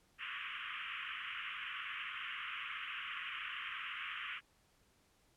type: band-pass noise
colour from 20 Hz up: white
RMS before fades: -44 dBFS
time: 0.18-4.41 s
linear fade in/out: 50 ms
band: 1100 to 3100 Hz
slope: 96 dB/octave
effects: pink hiss -72 dBFS RMS until 5.36 s + low-pass 12000 Hz 12 dB/octave